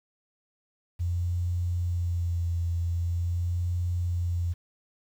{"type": "tone with vibrato", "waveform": "sine", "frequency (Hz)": 86.7, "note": "F2", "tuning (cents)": -12, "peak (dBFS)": -25, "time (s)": [0.99, 4.54], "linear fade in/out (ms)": 20, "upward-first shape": "sine", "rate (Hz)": 0.44, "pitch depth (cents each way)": 27, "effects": ["9-bit"]}